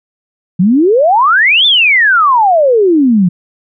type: exponential two-way sweep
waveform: sine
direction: up then down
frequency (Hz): 169 to 3613 to 169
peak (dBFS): -5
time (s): 0.59-3.29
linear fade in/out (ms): 10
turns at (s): 1.66
effects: none